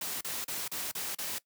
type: noise bursts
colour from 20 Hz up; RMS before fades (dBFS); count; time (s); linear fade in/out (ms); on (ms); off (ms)
white; -36; 6; 0.01-1.385; 5; 200; 35
effects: noise-tail reverb RT60 0.1 s tail -20 dB re dry + high-pass 100 Hz 12 dB/octave